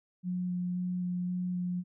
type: tone with vibrato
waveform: sine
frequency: 179.6 Hz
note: F3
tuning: 49 cents sharp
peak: -30 dBFS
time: 0.23-1.84 s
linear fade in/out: 50 ms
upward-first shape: square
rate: 1.9 Hz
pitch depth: 8 cents each way
effects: none